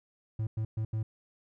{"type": "tone bursts at uneven times", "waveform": "triangle", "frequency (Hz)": 109.7, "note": "A2", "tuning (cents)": -5, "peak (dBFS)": -27, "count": 4, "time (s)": [[0.39, 0.47], [0.57, 0.65], [0.77, 0.85], [0.93, 1.03]], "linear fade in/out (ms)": 5, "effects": []}